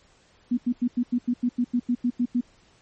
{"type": "tone bursts", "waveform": "sine", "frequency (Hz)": 243.6, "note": "B3", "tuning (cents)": -24, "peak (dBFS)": -19, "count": 13, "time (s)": [0.51, 2.41], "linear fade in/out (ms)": 10, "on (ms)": 64, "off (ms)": 89, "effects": ["pink hiss -59 dBFS RMS until 2.81 s", "MP3 32 kbps"]}